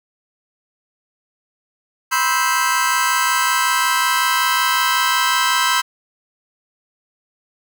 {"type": "chord", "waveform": "sawtooth", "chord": "C major seventh", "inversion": "third", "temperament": "just", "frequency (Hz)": [981.1, 1046.5, 1308.1, 1569.8], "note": ["B5", "C6", "E6", "G6"], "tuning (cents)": [-12, 0, -14, 2], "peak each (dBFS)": -17, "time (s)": [2.11, 5.82], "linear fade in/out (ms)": 20, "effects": []}